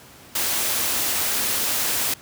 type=band-stop noise; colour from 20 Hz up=white; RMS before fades=-23 dBFS; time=0.35-2.14 s; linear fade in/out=5 ms; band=140 to 200 Hz; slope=96 dB/octave; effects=pink hiss -46 dBFS RMS until 2.21 s + high-pass 80 Hz 12 dB/octave